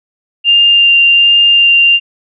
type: tone with vibrato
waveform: sine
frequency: 2794 Hz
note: F7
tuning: in tune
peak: -4 dBFS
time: 0.44-2 s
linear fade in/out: 50 ms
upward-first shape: sine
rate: 1.3 Hz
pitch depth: 8 cents each way
effects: none